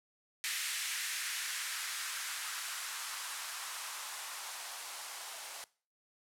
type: noise with band-pass filter sweep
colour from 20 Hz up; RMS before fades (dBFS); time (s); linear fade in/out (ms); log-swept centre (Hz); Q
violet; -40; 0.44-5.64; 0; 2000 to 720; 1.8
effects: noise-tail reverb RT60 0.4 s tail -21 dB re dry + low-pass 12000 Hz 12 dB/octave